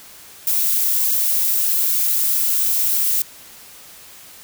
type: noise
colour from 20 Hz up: violet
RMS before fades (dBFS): -18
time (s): 0.47-3.22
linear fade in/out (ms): 2
effects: white hiss -42 dBFS RMS until 4.43 s